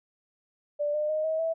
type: tone with pitch steps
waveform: sine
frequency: 587.3 / 603.1 / 619.4 / 636 / 653.2 Hz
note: D5 / D5 / D#5 / D#5 / E5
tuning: 0 / +46 / -8 / +38 / -16 cents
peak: -25 dBFS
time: 0.79-1.54 s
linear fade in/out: 20 ms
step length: 150 ms
effects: none